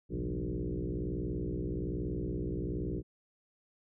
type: tone with frequency modulation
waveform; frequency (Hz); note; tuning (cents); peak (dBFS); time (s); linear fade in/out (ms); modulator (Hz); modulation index
sine; 113.8; A#2; -41; -32; 0.09-3.03; 50; 61.2; 4.9
effects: none